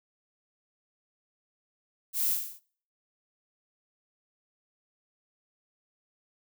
violet noise with echo, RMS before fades -29 dBFS, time 2.13-2.37 s, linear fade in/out 50 ms, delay 46 ms, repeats 5, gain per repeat -4 dB, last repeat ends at 2.6 s, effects noise-tail reverb RT60 0.5 s tail -22 dB re dry

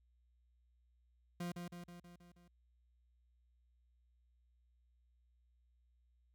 40% pulse tone with echo, 174.61 Hz, F3, in tune, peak -39 dBFS, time 1.4-1.52 s, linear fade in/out 5 ms, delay 160 ms, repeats 6, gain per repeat -4 dB, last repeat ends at 2.48 s, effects added 60 Hz sine -70 dBFS peak until 6.34 s

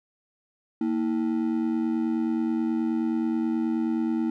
triangle ring-modulated tone, 277.2 Hz, C#4, in tune, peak -18 dBFS, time 0.81-4.3 s, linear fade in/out 0 ms, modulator 44.7 Hz, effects none

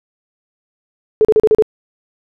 sine tone bursts, 433 Hz, A4, 28 cents flat, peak -6 dBFS, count 6, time 1.21-1.623 s, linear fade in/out 0 ms, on 38 ms, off 37 ms, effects none

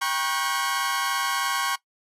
sawtooth tone cluster, 792 / 960 / 1097 / 1466 / 1561 Hz, G5 / B5 / C#6 / F#6 / G6, +18 / -49 / -18 / -16 / -8 cents, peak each -30 / -27 / -23 / -31 / -28 dBFS, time 0.01-1.76 s, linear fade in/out 10 ms, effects noise-tail reverb RT60 0.1 s tail -19 dB re dry + resampled to 32000 Hz

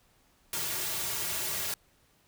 white noise with comb filter, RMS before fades -33 dBFS, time 0.53-1.74 s, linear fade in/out 2 ms, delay 3.9 ms, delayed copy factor -0.85, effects pink hiss -66 dBFS RMS until 2.27 s

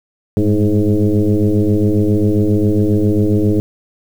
sine tone with frequency modulation, 107.7 Hz, A2, 37 cents flat, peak -10 dBFS, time 0.37-3.6 s, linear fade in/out 0 ms, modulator 104 Hz, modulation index 3.2, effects 7-bit

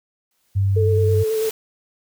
white noise with exponential growth, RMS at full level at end -30 dBFS, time 0.31-1.51 s, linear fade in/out 2 ms, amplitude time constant 260 ms
sine tone, 98 Hz, G2, in tune, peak -15 dBFS, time 0.55-1.24 s, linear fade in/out 20 ms
sine tone with vibrato, 440 Hz, A4, in tune, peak -18 dBFS, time 0.76-1.5 s, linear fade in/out 10 ms, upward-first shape square, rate 9.2 Hz, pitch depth 18 cents each way
effects none

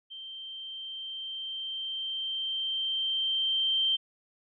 sine tone with level ramp, 3136 Hz, G7, in tune, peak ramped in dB -40 to -23 dBFS, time 0.1-3.97 s, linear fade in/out 20 ms, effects none

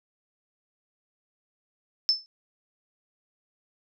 sine tone with exponential decay, 5274 Hz, E8, in tune, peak -15 dBFS, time 2.09-2.26 s, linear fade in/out 0 ms, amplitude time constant 35 ms, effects none

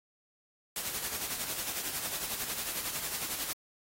white noise with tremolo, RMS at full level -34 dBFS, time 0.76-3.53 s, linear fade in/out 2 ms, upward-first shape sine, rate 11 Hz, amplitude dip 50%, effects AAC 48 kbps

